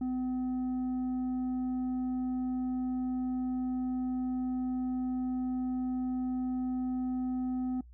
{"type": "tone with tanh clipping", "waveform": "sine", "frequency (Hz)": 254.1, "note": "B3", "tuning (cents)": 49, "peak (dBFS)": -31, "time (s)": [0.01, 7.81], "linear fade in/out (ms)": 5, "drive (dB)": 5, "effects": ["noise-tail reverb RT60 0.1 s tail -21 dB re dry", "added 60 Hz sine -50 dBFS peak until 7.93 s"]}